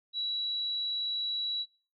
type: tone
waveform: sine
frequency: 3913 Hz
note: B7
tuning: 17 cents flat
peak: -30 dBFS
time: 0.13-1.66 s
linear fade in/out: 50 ms
effects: noise-tail reverb RT60 0.4 s tail -22 dB re dry